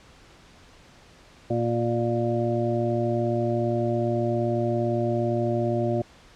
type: harmonic tone with a mistuned harmonic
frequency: 117.5 Hz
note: A#2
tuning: 14 cents sharp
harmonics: 1 / 2 / 3 / 5 / 6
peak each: -27 / -29 / -27 / -28 / -33 dBFS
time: 1.5-6.02 s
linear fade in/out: 5 ms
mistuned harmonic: 5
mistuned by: +16 cents
effects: pink hiss -52 dBFS RMS until 6.35 s + low-pass 6000 Hz 12 dB/octave